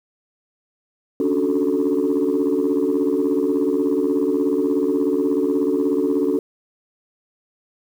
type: chord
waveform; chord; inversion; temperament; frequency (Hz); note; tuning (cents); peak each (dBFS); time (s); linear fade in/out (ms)
sine; D major seventh; third; equal; 277.2 / 293.7 / 370 / 440; C#4 / D4 / F#4 / A4; 0 / 0 / 0 / 0; -21; 1.2-6.39; 2
effects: tanh soft clip ceiling -11 dBFS + 8-bit